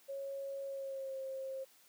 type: tone with pitch glide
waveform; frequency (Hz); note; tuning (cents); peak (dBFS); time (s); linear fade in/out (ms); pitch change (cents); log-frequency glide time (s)
sine; 550 to 532.8; C#5 to C5; -14 to +31; -39; 0.08-1.65; 20; -55; 0.65-1.17
effects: white hiss -65 dBFS RMS until 1.88 s + high-pass 200 Hz 12 dB/octave